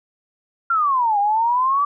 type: exponential two-way sweep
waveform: sine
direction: down then up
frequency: 1396.9 to 799 to 1168 Hz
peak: -15 dBFS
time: 0.7-1.85 s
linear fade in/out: 5 ms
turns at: 1.19 s
effects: none